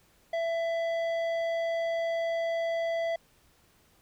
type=tone with tanh clipping; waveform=sine; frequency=666 Hz; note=E5; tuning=18 cents sharp; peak=-29 dBFS; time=0.33-3.16 s; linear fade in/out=5 ms; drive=11 dB; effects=pink hiss -64 dBFS RMS until 4.01 s